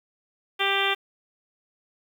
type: harmonic tone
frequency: 393.9 Hz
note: G4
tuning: 8 cents sharp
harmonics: 1 / 2 / 3 / 4 / 5 / 6 / 7 / 8 / 9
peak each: -30 / -30 / -30 / -30 / -30 / -30 / -30 / -30 / -30 dBFS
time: 0.59-0.95 s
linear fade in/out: 20 ms
effects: 8-bit